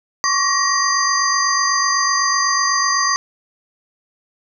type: tone cluster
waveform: sine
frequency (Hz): 1093 / 1141 / 1894 / 4808 / 6200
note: C#6 / C#6 / A#6 / D8 / G8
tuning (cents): -25 / +50 / +27 / +40 / -20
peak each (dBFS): -21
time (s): 0.24-3.16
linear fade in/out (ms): 0
effects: none